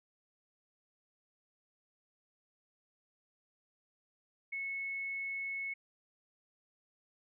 sine tone, 2197 Hz, C#7, 16 cents flat, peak -36 dBFS, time 4.52-5.74 s, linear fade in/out 10 ms, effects none

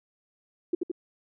sine tone with echo, 349.2 Hz, F4, in tune, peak -21 dBFS, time 0.73-0.75 s, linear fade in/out 5 ms, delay 83 ms, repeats 2, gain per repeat -3 dB, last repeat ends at 0.916 s, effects none

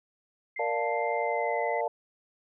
sine tone with pitch glide, 2093 to 2029 Hz, C7 to B6, 0 to +46 cents, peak -35 dBFS, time 0.56-1.81 s, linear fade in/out 5 ms, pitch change -54 cents, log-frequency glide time 1.16-1.62 s
sine chord, Bb major seventh, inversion none, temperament equal, 466.2 / 587.3 / 698.5 / 880 Hz, Bb4 / D5 / F5 / A5, 0 / 0 / 0 / 0 cents, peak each -32 dBFS, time 0.59-1.88 s, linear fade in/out 5 ms
effects none

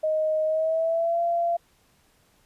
sine tone with pitch glide, 624 to 684.4 Hz, D#5 to F5, +5 to -35 cents, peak -21 dBFS, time 0.03-1.57 s, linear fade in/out 10 ms, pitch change +160 cents, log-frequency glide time 0.45-1.22 s, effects pink hiss -63 dBFS RMS until 2.45 s + resampled to 32000 Hz

